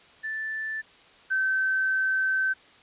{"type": "tone pair in turn", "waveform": "sine", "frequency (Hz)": [1760, 1540.5], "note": ["A6", "G6"], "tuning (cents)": [0, -31], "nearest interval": "major second", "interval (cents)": 231, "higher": "first", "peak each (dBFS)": [-29, -22], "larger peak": "second", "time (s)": [[0.23, 0.82], [1.3, 2.54]], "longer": "second", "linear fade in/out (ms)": 20, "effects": ["white hiss -54 dBFS RMS until 2.82 s", "resampled to 8000 Hz"]}